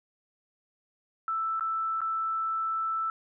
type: tone with dropouts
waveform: sine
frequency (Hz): 1322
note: E6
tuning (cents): +5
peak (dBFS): -27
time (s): 1.28-3.1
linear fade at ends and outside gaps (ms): 1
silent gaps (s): 1.596-1.608 / 2.006-2.016
effects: none